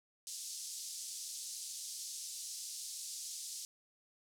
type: band-pass noise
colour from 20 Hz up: pink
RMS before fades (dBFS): -45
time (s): 0.27-3.65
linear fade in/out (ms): 0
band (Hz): 4800 to 10000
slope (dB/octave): 24
effects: none